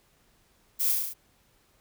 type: noise with echo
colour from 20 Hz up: violet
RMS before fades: -27 dBFS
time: 0.79-0.93 s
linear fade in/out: 20 ms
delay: 35 ms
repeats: 6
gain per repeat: -2 dB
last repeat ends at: 1.14 s
effects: pink hiss -65 dBFS RMS until 1.8 s